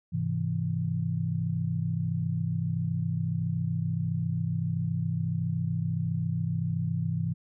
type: chord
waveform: sine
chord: Ab augmented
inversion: none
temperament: equal with one note detuned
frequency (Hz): 103.29 / 130.81 / 164.81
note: Ab2 / C3 / E3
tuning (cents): -9 / 0 / 0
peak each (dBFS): -32 / -32 / -29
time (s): 0.12-7.34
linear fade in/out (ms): 20
effects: none